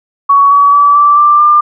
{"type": "tone with pitch steps", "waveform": "sine", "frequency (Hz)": [1122, 1136.3, 1150.9, 1165.6, 1180.5, 1195.6], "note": ["C#6", "C#6", "D6", "D6", "D6", "D6"], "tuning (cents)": [21, 43, -35, -13, 9, 31], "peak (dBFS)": -3, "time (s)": [0.29, 1.61], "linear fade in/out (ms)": 10, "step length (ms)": 220, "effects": []}